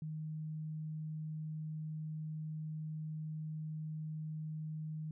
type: tone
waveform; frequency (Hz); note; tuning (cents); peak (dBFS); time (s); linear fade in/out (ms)
sine; 155.56; D#3; 0; -39; 0.02-5.11; 2
effects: none